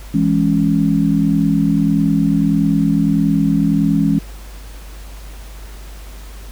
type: chord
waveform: sine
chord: C# minor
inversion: first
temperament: just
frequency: 166.31 / 207.9 / 277.2 Hz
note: E3 / G#3 / C#4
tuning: +16 / +2 / 0 cents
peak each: -16 / -16 / -16 dBFS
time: 0.14-4.19 s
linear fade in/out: 5 ms
effects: added 50 Hz sine -31 dBFS peak until 6.51 s + pink hiss -41 dBFS RMS until 6.51 s